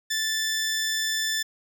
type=tone; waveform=15% pulse; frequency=1760 Hz; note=A6; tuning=in tune; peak=-18 dBFS; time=0.1-1.43 s; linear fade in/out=10 ms; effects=none